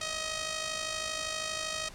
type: tone with amplitude modulation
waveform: 5% pulse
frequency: 630 Hz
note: D#5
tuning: 21 cents sharp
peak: -19 dBFS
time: 0.01-1.89 s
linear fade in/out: 5 ms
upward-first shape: sine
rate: 52.6 Hz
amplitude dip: 55%
effects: pink hiss -50 dBFS RMS until 1.94 s + low-pass 9000 Hz 12 dB/octave